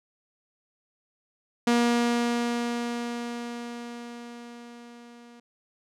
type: tone with level ramp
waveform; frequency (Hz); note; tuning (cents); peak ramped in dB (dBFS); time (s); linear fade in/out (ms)
sawtooth; 237.9; A#3; +35; -15 to -44; 1.67-5.4; 5
effects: low-pass 8000 Hz 12 dB/octave